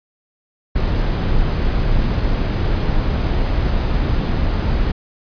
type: noise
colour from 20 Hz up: brown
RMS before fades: -17 dBFS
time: 0.75-4.92 s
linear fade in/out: 10 ms
effects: resampled to 11025 Hz